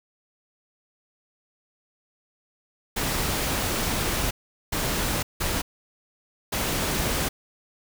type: noise bursts at uneven times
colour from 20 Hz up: pink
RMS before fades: -26 dBFS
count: 4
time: 2.96-4.31 / 4.72-5.23 / 5.4-5.62 / 6.52-7.29 s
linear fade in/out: 10 ms
effects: none